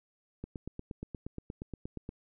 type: click train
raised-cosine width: 3 ms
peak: -26 dBFS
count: 15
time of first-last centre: 0.44-2.091 s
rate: 8.48 Hz
effects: none